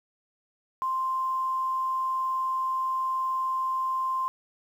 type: tone with quantisation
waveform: sine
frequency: 1046.5 Hz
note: C6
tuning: in tune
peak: -25 dBFS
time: 0.82-4.28 s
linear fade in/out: 0 ms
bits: 9
effects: none